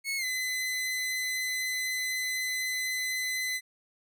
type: tone with pitch glide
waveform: sawtooth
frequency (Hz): 2195 to 2024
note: C#7 to B6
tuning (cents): -18 to +42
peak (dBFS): -26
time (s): 0.04-3.61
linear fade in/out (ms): 50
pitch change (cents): -140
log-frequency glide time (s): 0.17-0.25
effects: none